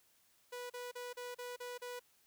sawtooth tone bursts, 490.8 Hz, B4, 11 cents flat, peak -39 dBFS, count 7, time 0.52-1.996 s, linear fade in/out 10 ms, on 180 ms, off 36 ms, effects white hiss -71 dBFS RMS until 2.26 s

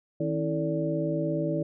sine tone cluster, 158.4 / 267.7 / 324.9 / 442.2 / 579 Hz, D#3 / C4 / E4 / A4 / D5, +31 / +40 / -25 / +9 / -25 cents, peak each -30 / -37 / -30 / -35 / -31 dBFS, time 0.2-1.63 s, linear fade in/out 5 ms, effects none

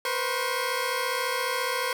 15% pulse tone cluster, 480.5 / 515 / 1088 Hz, B4 / C5 / C#6, -48 / -28 / -33 cents, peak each -25 / -23 / -25 dBFS, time 0.05-1.93 s, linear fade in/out 2 ms, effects none

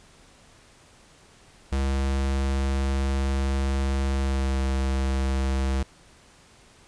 square tone with pitch glide, 67.7 to 66.69 Hz, C#2 to C2, -40 to +34 cents, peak -23 dBFS, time 1.72-5.83 s, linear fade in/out 5 ms, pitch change -26 cents, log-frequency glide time 4.13-4.6 s, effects pink hiss -54 dBFS RMS until 6.87 s + resampled to 22050 Hz

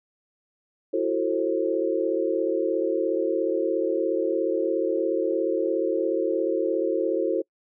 sine chord, F# half-diminished seventh, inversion third, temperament just, 333 / 370 / 444 / 532.8 Hz, E4 / F#4 / A4 / C5, +18 / 0 / +16 / +31 cents, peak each -27 dBFS, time 0.93-7.42 s, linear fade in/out 10 ms, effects noise-tail reverb RT60 0.1 s tail -26 dB re dry

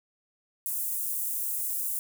white high-pass noise, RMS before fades -31 dBFS, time 0.66-1.99 s, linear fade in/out 0 ms, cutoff 8800 Hz, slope 24 dB/octave, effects none

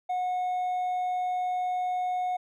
sine tone with hard clipping, 729 Hz, F#5, 26 cents flat, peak -27 dBFS, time 0.09-2.37 s, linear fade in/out 10 ms, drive 2 dB, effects none

